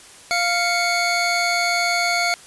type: tone pair together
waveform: 25% pulse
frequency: 697.1 / 2213 Hz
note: F5 / C#7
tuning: -3 / -3 cents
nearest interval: octave + minor sixth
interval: 2000 cents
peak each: -17 dBFS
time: 0.31-2.34 s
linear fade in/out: 0 ms
effects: white hiss -44 dBFS RMS until 2.46 s + resampled to 24000 Hz